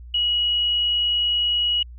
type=tone; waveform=sine; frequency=2910 Hz; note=F#7; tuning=29 cents flat; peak=-18 dBFS; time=0.14-1.83 s; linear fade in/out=5 ms; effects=added 60 Hz sine -37 dBFS peak until 1.98 s